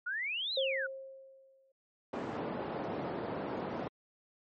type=exponential two-way sweep; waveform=sine; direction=up then down; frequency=1396.9 to 4160 to 1396.9 Hz; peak=-33 dBFS; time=0.06-0.87 s; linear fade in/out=10 ms; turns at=0.54 s
type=tone with exponential decay; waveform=sine; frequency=535 Hz; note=C5; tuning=38 cents sharp; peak=-28 dBFS; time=0.57-1.72 s; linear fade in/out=5 ms; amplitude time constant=250 ms
type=band-pass noise; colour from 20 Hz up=white; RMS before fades=-38 dBFS; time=2.13-3.88 s; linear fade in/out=5 ms; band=160 to 600 Hz; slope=12 dB/octave
effects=MP3 32 kbps